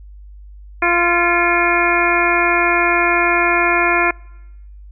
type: harmonic tone with a mistuned harmonic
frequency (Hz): 346.1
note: F4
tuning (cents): -16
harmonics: 1 / 2 / 3 / 4 / 5 / 6 / 7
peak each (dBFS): -20 / -20 / -20 / -20 / -20 / -20 / -20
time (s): 0.82-4.11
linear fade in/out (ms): 5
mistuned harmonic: 6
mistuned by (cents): +64
effects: noise-tail reverb RT60 1.0 s tail -26 dB re dry + added 50 Hz sine -35 dBFS peak until 4.91 s